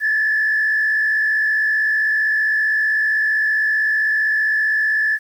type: tone with frequency modulation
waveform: sine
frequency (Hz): 1735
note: A6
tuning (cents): -25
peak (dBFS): -14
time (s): 0-5.19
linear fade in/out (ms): 50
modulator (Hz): 55.5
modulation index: 0.8
effects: tanh soft clip ceiling -10 dBFS + 8-bit